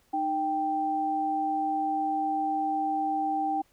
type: tone pair together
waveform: sine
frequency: 307.6 / 784 Hz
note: D#4 / G5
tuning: -20 / 0 cents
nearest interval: octave + major third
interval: 1620 cents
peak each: -32 / -26 dBFS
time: 0.13-3.62 s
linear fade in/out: 10 ms
effects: pink hiss -66 dBFS RMS until 3.72 s